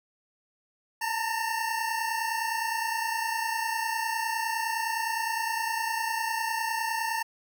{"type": "tone pair together", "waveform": "25% pulse", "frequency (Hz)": [890, 919.8], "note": ["A5", "A#5"], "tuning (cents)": [20, -23], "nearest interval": "minor second", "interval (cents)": 57, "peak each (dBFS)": -27, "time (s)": [1.01, 7.23], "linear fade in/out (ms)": 10, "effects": []}